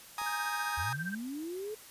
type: chord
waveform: 35% pulse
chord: Ab suspended second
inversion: none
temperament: just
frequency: 830.6 / 934.4 / 1245.9 Hz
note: Ab5 / Bb5 / Eb6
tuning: 0 / +4 / +2 cents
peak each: -37 / -37 / -35 dBFS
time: 0.18-0.93 s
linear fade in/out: 2 ms
type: click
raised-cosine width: 1 ms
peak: -35 dBFS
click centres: 0.216 s
type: tone with tremolo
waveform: sine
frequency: 1568 Hz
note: G6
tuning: in tune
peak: -33 dBFS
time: 0.26-1.15 s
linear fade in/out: 5 ms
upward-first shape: sine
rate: 15 Hz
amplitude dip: 95%
type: linear sweep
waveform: sine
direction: up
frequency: 70.2 to 440 Hz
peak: -36 dBFS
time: 0.77-1.75 s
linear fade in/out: 10 ms
effects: white hiss -52 dBFS RMS until 1.9 s + resampled to 32000 Hz